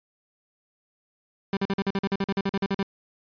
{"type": "tone bursts", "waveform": "30% pulse", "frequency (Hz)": 196, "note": "G3", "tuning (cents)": 0, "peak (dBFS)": -20, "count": 16, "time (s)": [1.53, 2.829], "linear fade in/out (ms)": 2, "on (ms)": 39, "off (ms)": 45, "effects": ["resampled to 11025 Hz"]}